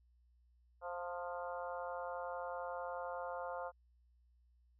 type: harmonic tone with a mistuned harmonic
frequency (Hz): 175.3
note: F3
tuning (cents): +7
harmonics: 3 / 4 / 5 / 6 / 7 / 8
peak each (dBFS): -44 / -46 / -48 / -50 / -51 / -52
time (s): 0.81-3.72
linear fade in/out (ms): 50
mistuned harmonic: 5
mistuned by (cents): +22
effects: added 60 Hz sine -67 dBFS peak until 4.79 s